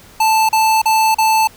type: tone bursts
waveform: square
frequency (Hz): 880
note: A5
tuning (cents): 0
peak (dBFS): -11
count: 4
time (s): 0.2-1.474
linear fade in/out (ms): 5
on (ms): 290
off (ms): 38
effects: pink hiss -43 dBFS RMS until 1.56 s